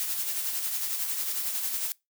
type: noise with tremolo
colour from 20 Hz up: blue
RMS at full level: -29 dBFS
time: 0-1.92 s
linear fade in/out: 0 ms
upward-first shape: sine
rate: 11 Hz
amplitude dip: 40%
effects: noise-tail reverb RT60 0.2 s tail -23 dB re dry